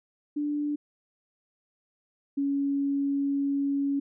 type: tone pair in turn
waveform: sine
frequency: 293.8 / 279.7 Hz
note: D4 / C#4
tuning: +1 / +16 cents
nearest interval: minor second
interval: 85 cents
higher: first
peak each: -26 / -24 dBFS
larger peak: second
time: 0.36-0.76 / 2.37-4 s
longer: second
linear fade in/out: 10 ms
effects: none